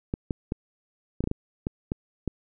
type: clicks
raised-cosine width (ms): 3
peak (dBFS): -14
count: 10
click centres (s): 0.139 / 0.308 / 0.521 / 1.206 / 1.24 / 1.274 / 1.314 / 1.669 / 1.919 / 2.277
effects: none